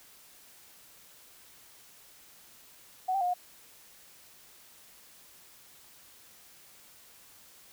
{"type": "tone with pitch steps", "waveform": "sine", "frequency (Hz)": [745, 781, 715, 720], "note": ["F#5", "G5", "F5", "F#5"], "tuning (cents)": [12, -7, 41, -47], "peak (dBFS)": -26, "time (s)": [3.08, 3.34], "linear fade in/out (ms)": 10, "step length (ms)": 65, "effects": ["white hiss -56 dBFS RMS until 7.72 s"]}